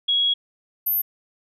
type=tone pair in turn; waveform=sine; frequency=3322 / 13105 Hz; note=G#7 / G#9; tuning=0 / -24 cents; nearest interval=2 octaves; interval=2376 cents; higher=second; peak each=-17 / -19 dBFS; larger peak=first; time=0.08-0.34 / 0.86-1.02 s; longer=first; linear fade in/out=10 ms; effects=none